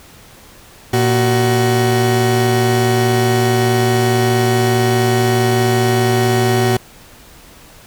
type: tone pair together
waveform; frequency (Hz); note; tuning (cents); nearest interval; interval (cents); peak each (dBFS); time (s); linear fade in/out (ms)
30% pulse; 116.9 / 375.4; A#2 / F#4; +5 / +25; octave + minor sixth; 2020; -12; 0.93-6.77; 5
effects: pink hiss -42 dBFS RMS until 7.86 s